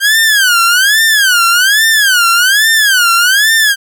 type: tone with vibrato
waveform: sawtooth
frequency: 1568 Hz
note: G6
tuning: in tune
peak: -3 dBFS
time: 0-3.76 s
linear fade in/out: 50 ms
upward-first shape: sine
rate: 1.2 Hz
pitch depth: 240 cents each way
effects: none